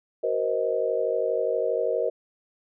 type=chord; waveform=sine; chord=C half-diminished seventh; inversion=second; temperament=just; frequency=376.7 / 470.9 / 523.3 / 627.9 Hz; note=Gb4 / Bb4 / C5 / Eb5; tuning=+31 / +18 / 0 / +16 cents; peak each=-32 / -26 / -28 / -28 dBFS; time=0.23-2.1 s; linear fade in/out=10 ms; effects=none